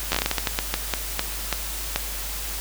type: slowing click train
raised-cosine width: 0.2 ms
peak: -4 dBFS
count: 16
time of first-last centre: 0.12-1.96 s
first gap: 11 ms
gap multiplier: 1.3
effects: added 50 Hz sine -33 dBFS peak until 2.6 s + white hiss -32 dBFS RMS until 2.6 s